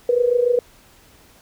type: tone with amplitude modulation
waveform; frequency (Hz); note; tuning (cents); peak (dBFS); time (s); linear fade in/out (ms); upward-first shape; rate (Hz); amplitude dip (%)
sine; 486.5; B4; -26; -11; 0.09-0.59; 2; sine; 26.9; 75
effects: pink hiss -51 dBFS RMS until 1.41 s